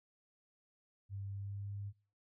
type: tone with pitch glide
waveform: sine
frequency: 98.9 to 100.8 Hz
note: G2 to G2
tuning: +16 to +49 cents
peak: -40 dBFS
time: 1.09-1.93 s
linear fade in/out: 50 ms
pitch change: +33 cents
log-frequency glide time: 1.26-1.69 s
effects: noise-tail reverb RT60 0.4 s tail -25 dB re dry